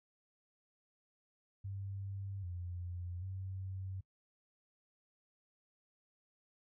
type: tone with pitch steps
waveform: sine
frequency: 98.1 / 88.4 / 94.9 Hz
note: G2 / F2 / F#2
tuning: +2 / +22 / +44 cents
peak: -40 dBFS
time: 1.64-4.01 s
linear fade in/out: 10 ms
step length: 790 ms
effects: noise-tail reverb RT60 0.1 s tail -23 dB re dry